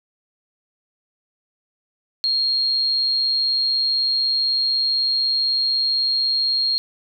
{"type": "tone", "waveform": "sine", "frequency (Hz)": 4246, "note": "C8", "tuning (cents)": 25, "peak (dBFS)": -17, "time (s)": [2.24, 6.78], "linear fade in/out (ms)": 0, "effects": []}